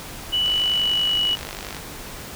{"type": "tone with pitch glide", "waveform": "sine", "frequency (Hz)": [2960, 2934], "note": ["F#7", "F#7"], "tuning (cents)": [0, -15], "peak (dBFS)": -18, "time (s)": [0.32, 1.36], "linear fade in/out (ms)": 20, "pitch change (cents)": -15, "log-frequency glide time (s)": [0.7, 1.16]}
{"type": "click train", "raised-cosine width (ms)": 0.2, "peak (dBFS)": -15, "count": 67, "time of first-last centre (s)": [0.46, 1.767], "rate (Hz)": 50.5}
{"effects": ["pink hiss -36 dBFS RMS until 2.35 s"]}